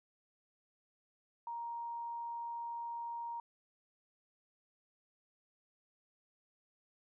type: tone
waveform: sine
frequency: 937 Hz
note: A#5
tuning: 9 cents sharp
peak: -39 dBFS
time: 1.47-3.4 s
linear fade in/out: 2 ms
effects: none